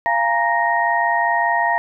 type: tone cluster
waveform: sine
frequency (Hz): 689 / 831 / 936 / 1865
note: F5 / G#5 / A#5 / A#6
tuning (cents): -24 / +1 / +7 / 0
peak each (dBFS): -21 / -25 / -19 / -20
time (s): 0.06-1.78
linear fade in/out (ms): 0
effects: none